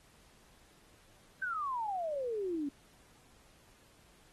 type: exponential sweep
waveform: sine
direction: down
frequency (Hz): 1562 to 274.8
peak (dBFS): -33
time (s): 1.42-2.69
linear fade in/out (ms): 5
effects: pink hiss -64 dBFS RMS until 4.32 s + AAC 32 kbps